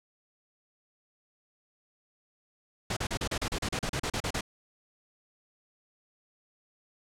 pink noise bursts, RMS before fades -31 dBFS, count 15, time 2.9-4.409 s, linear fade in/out 5 ms, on 67 ms, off 36 ms, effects low-pass 8000 Hz 12 dB/octave

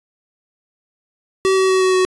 square tone with pitch steps, 381.8 / 379.2 / 376.5 / 373.9 / 371.4 Hz, G4 / F#4 / F#4 / F#4 / F#4, -46 / +43 / +30 / +18 / +7 cents, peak -13 dBFS, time 1.45-2.05 s, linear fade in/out 0 ms, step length 120 ms, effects resampled to 22050 Hz

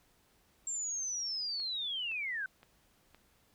sine linear sweep, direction down, 7459 to 1495 Hz, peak -34 dBFS, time 0.67-2.46 s, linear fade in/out 2 ms
click train, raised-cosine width 0.3 ms, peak -39 dBFS, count 4, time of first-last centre 1.6-3.146 s, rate 1.94 Hz
effects pink hiss -69 dBFS RMS until 3.54 s

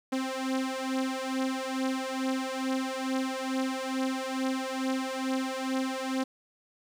sawtooth beating tone pair, 261.6 / 263.9 Hz, C4 / C4, 0 / +15 cents, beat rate 2.3 Hz, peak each -28 dBFS, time 0.12-6.24 s, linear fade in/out 10 ms, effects low-pass 9000 Hz 12 dB/octave + 10-bit

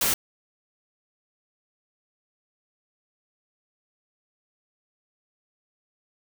white noise, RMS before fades -23 dBFS, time 0.01-0.14 s, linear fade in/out 5 ms, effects none

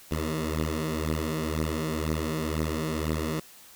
10% pulse beating tone pair, 77.78 / 79.78 Hz, D#2 / D#2, 0 / +44 cents, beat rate 2 Hz, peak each -21 / -23 dBFS, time 0.11-3.4 s, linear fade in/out 5 ms, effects white hiss -51 dBFS RMS until 3.75 s

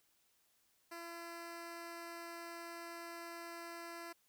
10% pulse tone, 338.7 Hz, E4, 47 cents sharp, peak -38 dBFS, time 0.91-4.13 s, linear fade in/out 10 ms, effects white hiss -75 dBFS RMS until 4.28 s

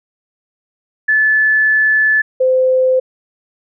sine tone pair in turn, 1735 / 515.8 Hz, A6 / C5, -25 / -25 cents, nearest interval octave + major sixth, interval 2100 cents, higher first, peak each -9 dBFS, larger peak neither, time 1.08-2.22 / 2.4-3 s, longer first, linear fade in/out 10 ms, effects none

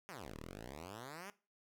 5% pulse exponential two-way sweep, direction down then up, 210 to 35.19 to 210 Hz, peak -36 dBFS, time 0.09-1.3 s, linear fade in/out 0 ms, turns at 0.37 s, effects noise-tail reverb RT60 0.3 s tail -18 dB re dry

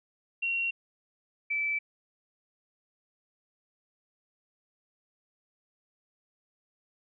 sine tone pair in turn, 2742 / 2316 Hz, F7 / D7, -32 / -25 cents, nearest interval minor third, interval 293 cents, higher first, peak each -27 dBFS, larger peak neither, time 0.42-0.71 / 1.5-1.79 s, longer neither, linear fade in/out 10 ms, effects none

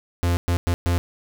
45% pulse tone bursts at uneven times, 86.8 Hz, F2, 10 cents flat, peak -18 dBFS, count 4, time 0.23-0.37 / 0.48-0.57 / 0.67-0.74 / 0.86-0.98 s, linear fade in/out 0 ms, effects none

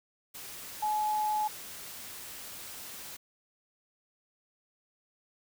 sine tone in noise, 850 Hz, G#5, 40 cents sharp, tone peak -27 dBFS, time 0.82-1.48 s, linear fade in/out 10 ms, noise white, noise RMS -44 dBFS, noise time 0.34-3.17 s, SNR +14 dB, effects none

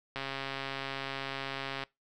click train, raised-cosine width 0.3 ms, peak -20 dBFS, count 229, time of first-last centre 0.16-1.836 s, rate 136 Hz, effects noise-tail reverb RT60 0.2 s tail -23 dB re dry

